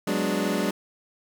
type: chord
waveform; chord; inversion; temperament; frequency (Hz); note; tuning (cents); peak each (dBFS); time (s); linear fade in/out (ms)
25% pulse; G# half-diminished seventh; third; equal; 185 / 207.7 / 246.9 / 293.7; F#3 / G#3 / B3 / D4; 0 / 0 / 0 / 0; -25 / -24 / -29 / -25; 0.07-0.71; 5
effects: none